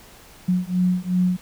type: beating tone pair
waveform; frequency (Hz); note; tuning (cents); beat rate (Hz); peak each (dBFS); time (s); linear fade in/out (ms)
sine; 180.1 / 182.8; F#3 / F#3; -46 / -21; 2.7; -21 / -21; 0.48-1.37; 10
effects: pink hiss -47 dBFS RMS until 1.41 s